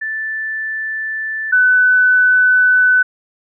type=tone pair in turn; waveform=sine; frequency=1760 / 1500.8 Hz; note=A6 / F#6; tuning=0 / +24 cents; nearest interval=minor third; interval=276 cents; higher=first; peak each=-19 / -8 dBFS; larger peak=second; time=0.01-1.52 / 1.52-3.03 s; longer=neither; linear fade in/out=10 ms; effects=none